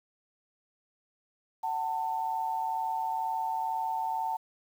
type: tone pair together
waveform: sine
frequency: 750.9 / 893 Hz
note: F#5 / A5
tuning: +25 / +25 cents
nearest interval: minor third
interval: 300 cents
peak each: -34 / -30 dBFS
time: 1.63-4.37 s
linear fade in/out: 10 ms
effects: 9-bit